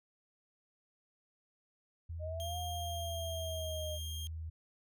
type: tone with pitch glide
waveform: sine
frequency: 82.9 to 80.26 Hz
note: E2 to E2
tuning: +10 to -46 cents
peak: -39 dBFS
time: 2.09-4.5 s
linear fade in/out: 10 ms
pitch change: -56 cents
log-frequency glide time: 3.51-3.72 s
type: exponential two-way sweep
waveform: sine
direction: up then down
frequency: 610 to 716 to 610 Hz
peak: -40 dBFS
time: 2.19-3.99 s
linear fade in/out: 50 ms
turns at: 2.58 s
type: tone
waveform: sawtooth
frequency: 3214 Hz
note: G7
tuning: 43 cents sharp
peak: -40 dBFS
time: 2.4-4.27 s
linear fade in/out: 0 ms
effects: none